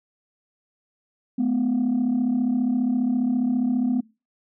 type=tone pair together; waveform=sine; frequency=216.1 / 250.9 Hz; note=A3 / B3; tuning=-31 / +28 cents; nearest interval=minor third; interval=259 cents; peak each=-23 / -19 dBFS; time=1.38-4.01 s; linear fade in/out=10 ms; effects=noise-tail reverb RT60 0.3 s tail -25 dB re dry + tanh soft clip ceiling -16 dBFS